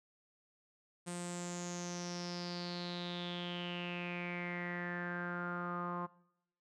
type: tone with low-pass filter sweep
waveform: sawtooth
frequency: 175.6 Hz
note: F3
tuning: 10 cents sharp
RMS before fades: -41 dBFS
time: 1.06-6.07 s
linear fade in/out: 20 ms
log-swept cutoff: 8700 to 1100 Hz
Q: 7.9
effects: noise-tail reverb RT60 0.8 s tail -21 dB re dry